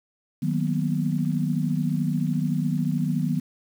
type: chord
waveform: sine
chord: B major seventh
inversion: first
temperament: equal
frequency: 155.56 / 185 / 233.1 / 246.9 Hz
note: D#3 / F#3 / A#3 / B3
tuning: 0 / 0 / 0 / 0 cents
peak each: -25 / -27 / -31 / -28 dBFS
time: 0.42-3.4 s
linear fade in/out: 10 ms
effects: 8-bit